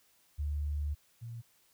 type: tone pair in turn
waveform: sine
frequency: 73.42 / 116.55 Hz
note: D2 / A#2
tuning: 0 / 0 cents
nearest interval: minor sixth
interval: 800 cents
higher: second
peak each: -31 / -40 dBFS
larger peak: first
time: 0.38-0.95 / 1.21-1.42 s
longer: first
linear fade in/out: 20 ms
effects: white hiss -68 dBFS RMS until 1.73 s